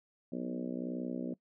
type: harmonic tone with a mistuned harmonic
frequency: 61.74 Hz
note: B1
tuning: in tune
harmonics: 3 / 4 / 5 / 6 / 7 / 8 / 9 / 10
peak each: -42 / -38 / -42 / -46 / -49 / -49 / -47 / -52 dBFS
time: 0.32-1.34 s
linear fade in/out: 5 ms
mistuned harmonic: 3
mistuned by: -23 cents
effects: noise-tail reverb RT60 0.1 s tail -21 dB re dry